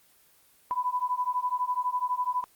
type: beating tone pair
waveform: sine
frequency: 990 / 1002 Hz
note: B5 / B5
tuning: +4 / +25 cents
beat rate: 12 Hz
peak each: -29 dBFS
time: 0.71-2.44 s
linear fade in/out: 0 ms
effects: white hiss -61 dBFS RMS until 2.55 s + Opus 24 kbps